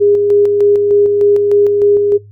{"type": "tone with tremolo", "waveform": "sine", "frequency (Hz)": 408.7, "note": "G#4", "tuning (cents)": -28, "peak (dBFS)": -6, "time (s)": [0, 2.18], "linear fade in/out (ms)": 20, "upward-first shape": "square", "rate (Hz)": 3.3, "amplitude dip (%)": 35, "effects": ["noise-tail reverb RT60 0.2 s tail -23 dB re dry", "added 103 Hz sine -35 dBFS peak until 2.31 s"]}